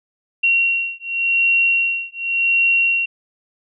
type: beating tone pair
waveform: sine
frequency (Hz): 2742 / 2742.89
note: F7 / F7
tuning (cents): -32 / -32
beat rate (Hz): 0.89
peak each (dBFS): -18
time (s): 0.43-3.06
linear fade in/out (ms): 10
effects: none